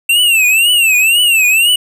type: tone with vibrato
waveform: square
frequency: 2700 Hz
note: E7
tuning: 41 cents sharp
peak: -8 dBFS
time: 0.09-1.76 s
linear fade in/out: 5 ms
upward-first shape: triangle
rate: 2 Hz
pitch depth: 180 cents each way
effects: none